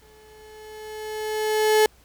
35% pulse tone with exponential growth, 430.6 Hz, A4, 37 cents flat, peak -12 dBFS, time 0.02-1.86 s, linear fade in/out 2 ms, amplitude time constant 400 ms, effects added 60 Hz sine -57 dBFS peak until 2.04 s + pink hiss -57 dBFS RMS until 2.04 s

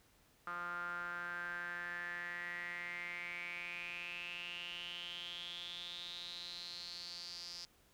sawtooth tone with band-pass filter sweep, 174.61 Hz, F3, in tune, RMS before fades -45 dBFS, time 0.47-7.65 s, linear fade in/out 2 ms, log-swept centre 1300 to 5000 Hz, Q 8.8, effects pink hiss -69 dBFS RMS until 7.93 s

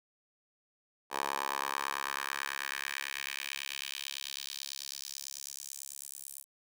10% pulse tone with high-pass filter sweep, 69.1 Hz, C#2, 5 cents flat, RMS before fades -39 dBFS, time 1.1-6.45 s, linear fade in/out 50 ms, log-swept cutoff 770 to 9800 Hz, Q 1.9, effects none

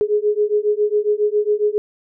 sine beating tone pair, 415.3 / 422.6 Hz, G#4 / G#4, 0 / +30 cents, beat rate 7.3 Hz, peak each -18 dBFS, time 0.01-1.78 s, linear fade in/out 0 ms, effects none

